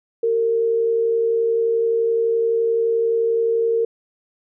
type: tone pair together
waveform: sine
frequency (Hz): 386.4 / 458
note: G4 / A#4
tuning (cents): -25 / -31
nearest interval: minor third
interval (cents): 294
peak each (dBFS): -28 / -16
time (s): 0.23-3.85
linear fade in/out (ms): 5
effects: none